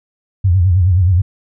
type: tone with vibrato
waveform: sine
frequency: 90.9 Hz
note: F#2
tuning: 30 cents flat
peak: -8 dBFS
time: 0.44-1.22 s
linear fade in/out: 10 ms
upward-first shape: sine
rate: 9.5 Hz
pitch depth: 130 cents each way
effects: none